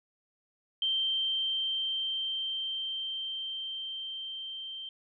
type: tone with level ramp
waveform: sine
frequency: 3136 Hz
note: G7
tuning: in tune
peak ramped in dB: -26 to -38 dBFS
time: 0.82-4.89 s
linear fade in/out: 2 ms
effects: none